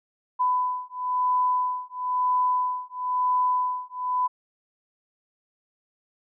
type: beating tone pair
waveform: sine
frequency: 1000 / 1001 Hz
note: B5 / B5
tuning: +21 / +23 cents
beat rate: 1 Hz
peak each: -25 dBFS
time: 0.39-4.28 s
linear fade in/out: 20 ms
effects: none